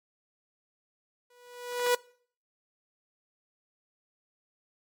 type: tone with exponential growth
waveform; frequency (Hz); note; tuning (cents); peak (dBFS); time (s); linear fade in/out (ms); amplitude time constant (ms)
sawtooth; 489.1; B4; -17; -17; 1.3-1.95; 5; 140
effects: noise-tail reverb RT60 0.5 s tail -22 dB re dry + AAC 64 kbps